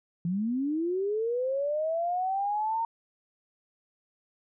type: linear sweep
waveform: sine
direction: up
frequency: 164.81 to 923 Hz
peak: -26 dBFS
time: 0.25-2.85 s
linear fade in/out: 2 ms
effects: none